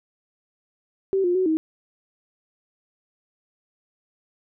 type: tone with pitch steps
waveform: sine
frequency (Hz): 386.3 / 353.8 / 372.9 / 316.9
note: G4 / F4 / F#4 / D#4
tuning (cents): -25 / +23 / +14 / +32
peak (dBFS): -18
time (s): 1.13-1.57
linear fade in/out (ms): 0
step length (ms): 110
effects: none